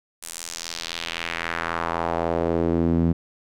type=tone with band-pass filter sweep; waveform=sawtooth; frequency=83.8 Hz; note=E2; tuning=29 cents sharp; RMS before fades=-25 dBFS; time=0.22-3.13 s; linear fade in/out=10 ms; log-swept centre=9800 to 200 Hz; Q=1.7; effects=none